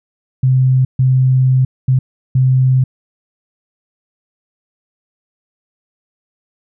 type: tone bursts at uneven times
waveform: sine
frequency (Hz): 129.8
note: C3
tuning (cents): -13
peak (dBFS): -8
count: 4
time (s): 0.43-0.85 / 0.99-1.65 / 1.88-1.99 / 2.35-2.84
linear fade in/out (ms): 5
effects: none